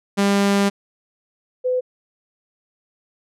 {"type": "tone pair in turn", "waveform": ["sawtooth", "sine"], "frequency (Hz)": [199.8, 504.9], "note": ["G3", "B4"], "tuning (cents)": [33, 38], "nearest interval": "octave + major third", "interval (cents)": 1605, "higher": "second", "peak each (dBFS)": [-11, -17], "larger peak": "first", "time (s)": [[0.17, 0.7], [1.64, 1.81]], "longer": "first", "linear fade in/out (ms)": 20, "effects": ["low-pass 10000 Hz 12 dB/octave"]}